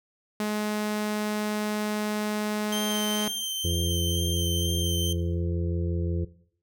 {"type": "tone", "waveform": "sawtooth", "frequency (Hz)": 211.2, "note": "G#3", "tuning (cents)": 29, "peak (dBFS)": -22, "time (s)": [0.4, 3.28], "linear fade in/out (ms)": 2}
{"type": "tone with vibrato", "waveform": "sawtooth", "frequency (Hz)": 3136, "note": "G7", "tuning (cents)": 0, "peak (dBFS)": -26, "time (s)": [2.72, 5.13], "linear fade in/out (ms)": 5, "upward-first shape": "sine", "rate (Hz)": 2.1, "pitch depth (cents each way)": 16}
{"type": "harmonic tone", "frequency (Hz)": 85.6, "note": "F2", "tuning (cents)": -34, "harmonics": [1, 2, 4, 5, 6], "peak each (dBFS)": [-26, -33, -35, -39, -42], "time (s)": [3.64, 6.25], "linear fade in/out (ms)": 10}
{"effects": ["noise-tail reverb RT60 0.6 s tail -17 dB re dry"]}